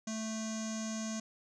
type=tone with low-pass filter; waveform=square; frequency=220 Hz; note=A3; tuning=in tune; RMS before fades=-38 dBFS; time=0.07-1.2 s; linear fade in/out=5 ms; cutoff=6500 Hz; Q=9.3; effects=none